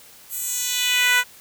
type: tone with high-pass filter sweep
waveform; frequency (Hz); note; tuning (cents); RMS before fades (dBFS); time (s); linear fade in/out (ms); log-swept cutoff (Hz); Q
10% pulse; 495.1; B4; +4; -21; 0.29-1.24; 50; 12000 to 1300; 1.5
effects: white hiss -47 dBFS RMS until 1.4 s